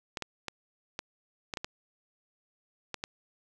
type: clicks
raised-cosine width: 0.2 ms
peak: -17 dBFS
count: 9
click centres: 0.172 / 0.223 / 0.483 / 0.991 / 1.538 / 1.572 / 1.645 / 2.943 / 3.039 s
effects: none